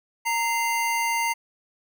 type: tone pair together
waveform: square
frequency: 926.5 / 2080 Hz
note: A#5 / C7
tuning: -11 / -11 cents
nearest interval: octave + major second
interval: 1400 cents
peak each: -25 / -27 dBFS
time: 0.25-1.34 s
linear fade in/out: 20 ms
effects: none